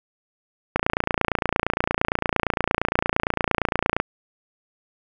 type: click train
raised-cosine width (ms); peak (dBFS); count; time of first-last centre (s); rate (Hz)
0.5; -4; 94; 0.76-4; 28.7
effects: none